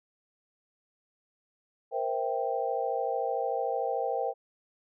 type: chord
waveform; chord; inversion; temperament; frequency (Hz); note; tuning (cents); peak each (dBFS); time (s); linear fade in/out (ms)
sine; C dominant seventh; third; equal with one note detuned; 469.9 / 523.3 / 659.3 / 784; Bb4 / C5 / E5 / G5; +14 / 0 / 0 / 0; -33 / -33 / -35 / -32; 1.91-4.34; 50
effects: none